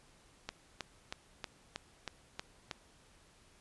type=click train; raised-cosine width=0.2 ms; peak=-21 dBFS; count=8; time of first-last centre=0.49-2.712 s; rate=3.15 Hz; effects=pink hiss -64 dBFS RMS until 3.6 s + resampled to 24000 Hz